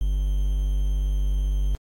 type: tone with quantisation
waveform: triangle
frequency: 48.8 Hz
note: G1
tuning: 7 cents flat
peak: -18 dBFS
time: 0.01-1.75 s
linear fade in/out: 0 ms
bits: 8
effects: AAC 48 kbps